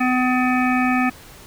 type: harmonic tone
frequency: 252.6 Hz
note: B3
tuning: 39 cents sharp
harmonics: 1 / 3 / 5 / 7 / 9 / 10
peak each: -18 / -23 / -25 / -26 / -28 / -28 dBFS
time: 0-1.1 s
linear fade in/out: 10 ms
effects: pink hiss -43 dBFS RMS until 1.46 s